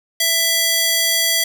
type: tone with high-pass filter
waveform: square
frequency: 663 Hz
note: E5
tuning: 10 cents sharp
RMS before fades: -17 dBFS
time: 0.2-1.44 s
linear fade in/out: 5 ms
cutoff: 2900 Hz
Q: 0.71
effects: none